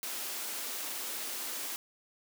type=high-pass noise; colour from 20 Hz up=white; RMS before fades=-38 dBFS; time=0.03-1.76 s; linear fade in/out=0 ms; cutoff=220 Hz; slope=48 dB/octave; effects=none